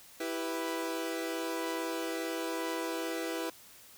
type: chord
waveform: sawtooth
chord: E minor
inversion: none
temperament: equal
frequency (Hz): 329.6 / 392 / 493.9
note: E4 / G4 / B4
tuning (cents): 0 / 0 / 0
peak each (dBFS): -32 / -37 / -34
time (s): 0.2-3.5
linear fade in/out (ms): 5
effects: white hiss -55 dBFS RMS until 3.97 s